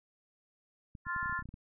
clicks, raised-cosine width 5 ms, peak -34 dBFS, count 12, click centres 0.952 / 1.068 / 1.163 / 1.229 / 1.259 / 1.296 / 1.326 / 1.392 / 1.423 / 1.456 / 1.49 / 1.541 s
sine chord, F major, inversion second, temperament just, 1047.7 / 1396.9 / 1746.1 Hz, C6 / F6 / A6, +2 / 0 / -14 cents, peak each -37 dBFS, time 1.05-1.43 s, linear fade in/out 50 ms
effects none

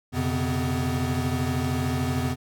square tone cluster, 87.7 / 128.4 / 141.5 / 250.9 Hz, F2 / C3 / C#3 / B3, +8 / -32 / +36 / +28 cents, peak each -30 / -30 / -32 / -29 dBFS, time 0.12-2.36 s, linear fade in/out 50 ms, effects none

